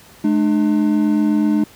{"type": "tone pair together", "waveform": "triangle", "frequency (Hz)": [212.7, 300.8], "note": ["G#3", "D4"], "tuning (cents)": [42, 42], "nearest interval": "tritone", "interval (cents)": 600, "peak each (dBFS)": -14, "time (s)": [0.24, 1.64], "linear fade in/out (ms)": 5, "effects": ["pink hiss -45 dBFS RMS until 1.75 s", "high-pass 60 Hz 12 dB/octave"]}